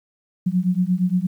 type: beating tone pair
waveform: sine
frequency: 177.4 / 186 Hz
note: F3 / F#3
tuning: +27 / +9 cents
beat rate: 8.6 Hz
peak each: -20 dBFS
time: 0.46-1.27 s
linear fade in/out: 10 ms
effects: 9-bit